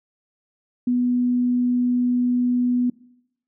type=tone; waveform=sine; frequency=246.3 Hz; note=B3; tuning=5 cents flat; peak=-17 dBFS; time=0.87-2.9 s; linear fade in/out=5 ms; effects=noise-tail reverb RT60 0.8 s tail -22 dB re dry